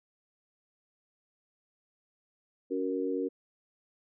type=chord; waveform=sine; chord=F# major; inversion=second; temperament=equal with one note detuned; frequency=280.4 / 370 / 466.2 Hz; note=C#4 / F#4 / A#4; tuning=+20 / 0 / 0 cents; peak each=-33 / -34 / -33 dBFS; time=2.7-3.29 s; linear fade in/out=20 ms; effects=none